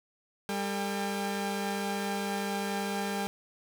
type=tone cluster; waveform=sawtooth; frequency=199.1 / 448.7 / 801 Hz; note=G3 / A4 / G5; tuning=+27 / +34 / +37 cents; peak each=-29 / -34 / -32 dBFS; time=0.49-3.27 s; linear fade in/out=0 ms; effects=none